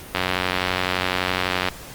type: click train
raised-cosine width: 0.3 ms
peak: -4 dBFS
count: 142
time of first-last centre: 0.15-1.686 s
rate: 91.8 Hz
effects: pink hiss -39 dBFS RMS until 1.94 s + Opus 48 kbps